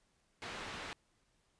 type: low-pass noise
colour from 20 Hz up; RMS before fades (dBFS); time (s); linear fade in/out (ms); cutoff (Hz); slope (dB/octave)
white; -45; 0.42-0.93; 0; 2600; 12
effects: pink hiss -75 dBFS RMS until 1.59 s + resampled to 22050 Hz